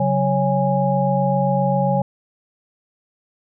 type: tone cluster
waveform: sine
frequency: 138.1 / 185.7 / 555 / 824 Hz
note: C#3 / F#3 / C#5 / G#5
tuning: -6 / +7 / +2 / -14 cents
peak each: -21 dBFS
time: 0-2.02 s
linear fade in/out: 5 ms
effects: none